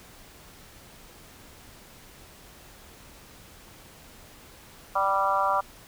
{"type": "harmonic tone with a mistuned harmonic", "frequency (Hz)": 196, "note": "G3", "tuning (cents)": 0, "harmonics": [3, 4, 5, 6, 7], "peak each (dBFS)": [-30, -28, -27, -26, -31], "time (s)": [4.95, 5.61], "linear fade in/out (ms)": 10, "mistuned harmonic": 4, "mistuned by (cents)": -20, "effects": ["pink hiss -50 dBFS RMS until 5.87 s"]}